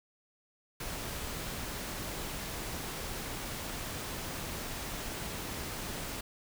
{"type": "noise", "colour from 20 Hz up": "pink", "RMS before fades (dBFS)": -39, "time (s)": [0.8, 6.21], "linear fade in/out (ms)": 5, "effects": []}